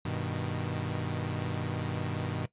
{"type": "chord", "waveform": "sawtooth", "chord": "G augmented", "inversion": "none", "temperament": "equal", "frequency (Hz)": [98, 123.47, 155.56], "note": ["G2", "B2", "D#3"], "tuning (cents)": [0, 0, 0], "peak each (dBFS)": -32, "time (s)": [0.05, 2.46], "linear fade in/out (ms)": 5, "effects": ["noise-tail reverb RT60 0.1 s tail -17 dB re dry", "resampled to 8000 Hz"]}